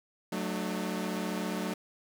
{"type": "chord", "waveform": "sawtooth", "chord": "D major", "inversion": "first", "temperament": "equal with one note detuned", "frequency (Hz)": [185, 220, 301.4], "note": ["F#3", "A3", "D4"], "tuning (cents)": [0, 0, 45], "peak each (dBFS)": [-31, -32, -34], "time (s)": [0.32, 1.74], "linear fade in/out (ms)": 5, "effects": []}